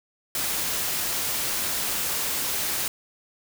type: noise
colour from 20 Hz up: white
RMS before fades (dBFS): -27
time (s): 0.35-2.88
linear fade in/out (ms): 2
effects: none